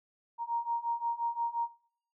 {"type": "beating tone pair", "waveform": "sine", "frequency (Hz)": [932.3, 938], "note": ["A#5", "A#5"], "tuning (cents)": [0, 11], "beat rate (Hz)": 5.7, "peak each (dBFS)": [-34, -33], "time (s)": [0.38, 1.69], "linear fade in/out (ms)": 50, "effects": ["noise-tail reverb RT60 0.7 s tail -21 dB re dry"]}